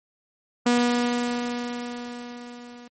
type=tone with level ramp; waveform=sawtooth; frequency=242 Hz; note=B3; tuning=35 cents flat; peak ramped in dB=-13 to -38 dBFS; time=0.66-2.88 s; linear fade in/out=5 ms; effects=MP3 32 kbps